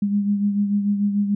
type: beating tone pair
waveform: sine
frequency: 202.7 / 209.5 Hz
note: G#3 / G#3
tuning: -42 / +15 cents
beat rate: 6.8 Hz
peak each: -18 / -27 dBFS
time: 0.02-1.35 s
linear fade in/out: 5 ms
effects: none